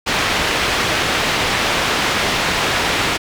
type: low-pass noise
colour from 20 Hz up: white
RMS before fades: -18 dBFS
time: 0.06-3.18 s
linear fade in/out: 20 ms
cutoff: 3000 Hz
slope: 12 dB/octave
effects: none